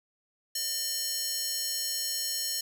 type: tone with high-pass filter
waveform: square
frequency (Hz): 605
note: D#5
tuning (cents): -49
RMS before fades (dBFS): -32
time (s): 0.55-2.61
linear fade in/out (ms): 5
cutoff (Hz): 5200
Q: 1.4
effects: none

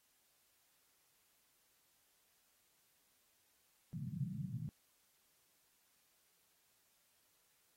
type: band-pass noise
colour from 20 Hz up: white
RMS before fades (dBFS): -43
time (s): 3.93-4.69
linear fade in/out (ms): 0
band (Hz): 110 to 190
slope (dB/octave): 48
effects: white hiss -75 dBFS RMS until 7.76 s + AAC 48 kbps

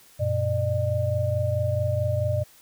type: tone cluster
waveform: sine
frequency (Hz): 94.2 / 118.8 / 603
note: F#2 / A#2 / D5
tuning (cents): +32 / +33 / +46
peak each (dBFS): -26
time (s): 0.19-2.44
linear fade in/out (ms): 20
effects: white hiss -54 dBFS RMS until 2.61 s

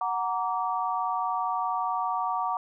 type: chord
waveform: sine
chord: Gb augmented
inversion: none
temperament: equal with one note detuned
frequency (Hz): 740 / 932.3 / 1157.1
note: Gb5 / Bb5 / D6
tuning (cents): 0 / 0 / -26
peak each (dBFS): -30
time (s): 0.01-2.57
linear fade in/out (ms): 2
effects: none

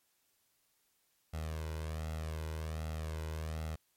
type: tone with flanger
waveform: sawtooth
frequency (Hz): 79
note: D#2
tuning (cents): +27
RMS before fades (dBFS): -39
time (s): 1.33-3.76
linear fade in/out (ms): 10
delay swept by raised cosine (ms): 1.5 to 2.03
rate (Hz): 1.3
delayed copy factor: +0.65
effects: white hiss -75 dBFS RMS until 3.96 s + MP3 64 kbps

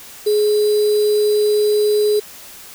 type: tone with sample-and-hold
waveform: sine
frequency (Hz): 420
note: G#4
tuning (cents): +19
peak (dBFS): -12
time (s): 0.26-2.2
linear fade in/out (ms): 10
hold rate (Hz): 4410
effects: white hiss -38 dBFS RMS until 2.74 s

